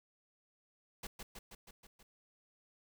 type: noise with echo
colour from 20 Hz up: pink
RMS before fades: -44 dBFS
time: 1.03-1.07 s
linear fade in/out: 5 ms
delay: 160 ms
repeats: 6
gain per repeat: -3 dB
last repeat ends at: 2.03 s
effects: none